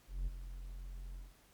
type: tone with ADSR envelope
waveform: triangle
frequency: 44.35 Hz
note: F1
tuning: 27 cents sharp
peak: -30 dBFS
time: 0.07-1.34 s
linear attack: 200 ms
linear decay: 21 ms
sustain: -11 dB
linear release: 170 ms
effects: pink hiss -66 dBFS RMS until 1.53 s + MP3 96 kbps